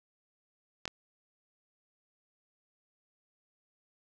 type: clicks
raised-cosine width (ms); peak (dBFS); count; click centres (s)
0.2; -18; 2; 0.855 / 0.878
effects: none